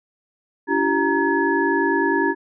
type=tone cluster; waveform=sine; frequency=288.7 / 338.9 / 388.6 / 932 / 1699 Hz; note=D4 / E4 / G4 / A#5 / G#6; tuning=-30 / +48 / -15 / -1 / +39 cents; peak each=-23 dBFS; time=0.67-2.35 s; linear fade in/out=50 ms; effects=none